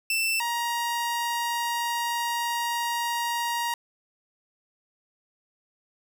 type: tone pair in turn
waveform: sawtooth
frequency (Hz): 2668 / 943.3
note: E7 / A#5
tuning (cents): +20 / +20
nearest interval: octave + tritone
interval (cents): 1800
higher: first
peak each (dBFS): -20 / -22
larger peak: first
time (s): 0.1-0.4 / 0.4-3.74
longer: second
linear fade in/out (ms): 2
effects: none